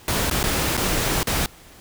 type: noise with dropouts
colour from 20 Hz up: pink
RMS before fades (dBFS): -22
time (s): 0.08-1.46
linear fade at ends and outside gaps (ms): 1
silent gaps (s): 0.299-0.311 / 0.43-0.439 / 0.769-0.776 / 1.231-1.271
effects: pink hiss -47 dBFS RMS until 1.8 s